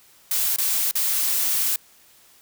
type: noise with dropouts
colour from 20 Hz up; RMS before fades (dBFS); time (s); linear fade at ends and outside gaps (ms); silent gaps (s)
blue; -22; 0.31-1.76; 2; 0.562-0.584 / 0.912-0.953
effects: white hiss -54 dBFS RMS until 2.41 s